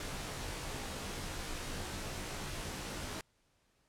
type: noise with comb filter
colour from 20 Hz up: pink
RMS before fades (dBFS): -41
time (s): 0-3.21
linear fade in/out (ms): 2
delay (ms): 18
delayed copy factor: -0.8
effects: pink hiss -74 dBFS RMS until 3.88 s + low-pass 10000 Hz 12 dB/octave